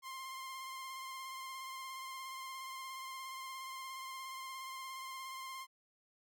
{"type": "tone with vibrato", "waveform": "sawtooth", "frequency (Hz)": 1055, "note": "C6", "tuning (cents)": 14, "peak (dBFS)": -40, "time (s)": [0.02, 5.67], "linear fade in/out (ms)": 50, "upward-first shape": "sine", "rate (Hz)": 17, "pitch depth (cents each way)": 22, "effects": []}